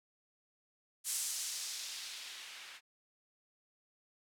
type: noise with low-pass filter sweep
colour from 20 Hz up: violet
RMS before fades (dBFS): -42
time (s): 1.04-2.81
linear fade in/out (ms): 50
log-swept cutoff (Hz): 8900 to 2100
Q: 1.1
effects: none